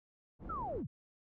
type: low-pass noise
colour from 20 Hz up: pink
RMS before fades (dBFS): -46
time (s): 0.39-0.84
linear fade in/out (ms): 50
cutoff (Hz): 500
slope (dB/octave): 12
type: linear sweep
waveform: sine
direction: down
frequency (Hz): 1396.9 to 87.31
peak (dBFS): -37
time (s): 0.49-0.87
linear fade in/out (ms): 10
effects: none